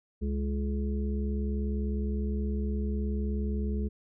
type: harmonic tone with a mistuned harmonic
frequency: 69.3 Hz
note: C#2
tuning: in tune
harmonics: 1 / 3 / 5 / 6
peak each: -29 / -33 / -43 / -40 dBFS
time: 0.21-3.89 s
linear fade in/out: 20 ms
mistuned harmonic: 6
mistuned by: +42 cents
effects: none